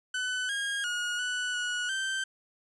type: tone with pitch steps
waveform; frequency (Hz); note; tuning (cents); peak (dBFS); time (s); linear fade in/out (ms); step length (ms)
30% pulse; 1504 / 1628 / 1443 / 1482 / 1462 / 1557; F#6 / G#6 / F#6 / F#6 / F#6 / G6; +28 / -35 / -44 / +2 / -21 / -12; -27; 0.14-2.24; 5; 350
effects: resampled to 24000 Hz